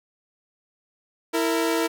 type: tone pair together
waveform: sawtooth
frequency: 329.6 / 459.9 Hz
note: E4 / A#4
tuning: 0 / -23 cents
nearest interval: tritone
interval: 577 cents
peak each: -19 / -21 dBFS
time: 1.33-1.88 s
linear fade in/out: 20 ms
effects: none